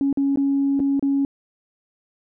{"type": "tone with dropouts", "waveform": "sine", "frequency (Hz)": 277.2, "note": "C#4", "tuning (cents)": 0, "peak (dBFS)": -16, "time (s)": [0.01, 1.25], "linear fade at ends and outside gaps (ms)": 1, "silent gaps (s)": [[0.128, 0.173], [0.359, 0.373], [0.794, 0.801], [0.995, 1.026]], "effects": ["tanh soft clip ceiling -12 dBFS"]}